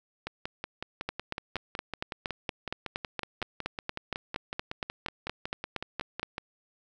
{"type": "two click trains", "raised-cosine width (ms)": 0.3, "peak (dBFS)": [-15, -18], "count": [23, 34], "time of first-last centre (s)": [[1.09, 6.23], [0.27, 6.381]], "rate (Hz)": [4.28, 5.4], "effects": []}